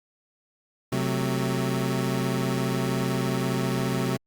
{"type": "chord", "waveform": "25% pulse", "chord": "F# diminished", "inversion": "second", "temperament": "equal", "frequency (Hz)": [130.81, 185, 220], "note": ["C3", "F#3", "A3"], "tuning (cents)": [0, 0, 0], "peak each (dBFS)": [-23, -25, -28], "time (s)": [0.92, 4.17], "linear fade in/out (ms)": 5, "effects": ["Opus 48 kbps"]}